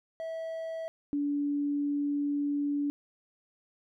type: tone pair in turn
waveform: triangle / sine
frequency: 651 / 288 Hz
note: E5 / D4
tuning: -22 / -34 cents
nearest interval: octave + major second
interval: 1412 cents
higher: first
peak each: -32 / -27 dBFS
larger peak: second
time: 0.2-0.88 / 1.13-2.9 s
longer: second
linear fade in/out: 0 ms
effects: none